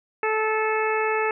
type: harmonic tone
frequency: 435.9 Hz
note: A4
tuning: 16 cents flat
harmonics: 1 / 2 / 3 / 4 / 5 / 6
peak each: -24 / -27 / -29 / -30 / -31 / -32 dBFS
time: 0.23-1.31 s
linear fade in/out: 2 ms
effects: none